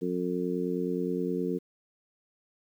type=harmonic tone; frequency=89.6 Hz; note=F2; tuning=45 cents sharp; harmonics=2 / 3 / 4 / 5; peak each=-33 / -33 / -33 / -33 dBFS; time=0.01-1.59 s; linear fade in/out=20 ms; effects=10-bit